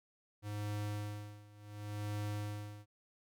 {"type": "tone with tremolo", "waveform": "square", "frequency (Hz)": 104.2, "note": "G#2", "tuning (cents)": 6, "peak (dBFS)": -37, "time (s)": [0.42, 2.86], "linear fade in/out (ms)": 50, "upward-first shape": "sine", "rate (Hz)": 0.69, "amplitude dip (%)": 90, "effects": []}